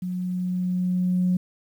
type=tone with level ramp; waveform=sine; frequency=181.5 Hz; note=F#3; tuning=33 cents flat; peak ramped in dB=-26 to -17 dBFS; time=0.02-1.37 s; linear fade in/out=5 ms; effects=tanh soft clip ceiling -14 dBFS + 9-bit